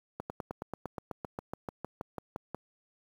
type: slowing click train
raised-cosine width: 1 ms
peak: -22 dBFS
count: 18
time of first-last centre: 0.2-2.546 s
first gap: 99 ms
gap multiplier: 1.04
effects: high-pass 80 Hz 12 dB/octave + 9-bit